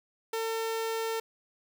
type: tone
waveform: sawtooth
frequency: 450 Hz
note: A4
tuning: 39 cents sharp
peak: -26 dBFS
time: 0.33-1.2 s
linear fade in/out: 5 ms
effects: 11-bit